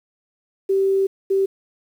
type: tone bursts at uneven times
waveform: sine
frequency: 388.2 Hz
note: G4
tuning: 17 cents flat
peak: -15 dBFS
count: 2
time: 0.69-1.07 / 1.3-1.46 s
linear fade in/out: 10 ms
effects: 8-bit